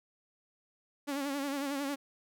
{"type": "tone with vibrato", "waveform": "sawtooth", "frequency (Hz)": 280, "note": "C#4", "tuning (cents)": 18, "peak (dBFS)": -29, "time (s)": [1.07, 1.96], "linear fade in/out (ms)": 20, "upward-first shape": "sine", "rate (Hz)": 11, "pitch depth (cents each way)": 63, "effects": []}